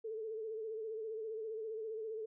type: tone with vibrato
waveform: sine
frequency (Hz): 440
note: A4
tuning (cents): 0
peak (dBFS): -39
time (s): 0.04-2.26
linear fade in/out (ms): 10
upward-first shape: sine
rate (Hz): 15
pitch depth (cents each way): 52
effects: none